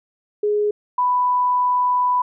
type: tone pair in turn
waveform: sine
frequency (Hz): 417.1 / 992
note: G#4 / B5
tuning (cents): +7 / +7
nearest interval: octave + minor third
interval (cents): 1500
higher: second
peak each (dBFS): -16 / -15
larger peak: second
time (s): 0.43-0.71 / 0.98-2.22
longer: second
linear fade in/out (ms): 5
effects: none